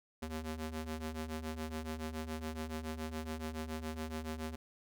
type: ring-modulated tone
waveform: sawtooth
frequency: 157.3 Hz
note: D#3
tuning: 19 cents sharp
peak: -32 dBFS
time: 0.22-4.56 s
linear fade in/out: 10 ms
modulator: 82.2 Hz
effects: none